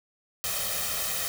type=noise with comb filter; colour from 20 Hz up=white; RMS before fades=-30 dBFS; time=0.44-1.28 s; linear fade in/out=0 ms; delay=1.6 ms; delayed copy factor=+0.7; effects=none